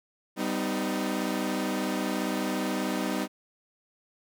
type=chord; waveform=sawtooth; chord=G augmented; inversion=none; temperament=equal with one note detuned; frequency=196 / 253 / 311.1 Hz; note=G3 / B3 / D#4; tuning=0 / +42 / 0 cents; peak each=-28 dBFS; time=0.36-3.28 s; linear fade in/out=50 ms; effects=none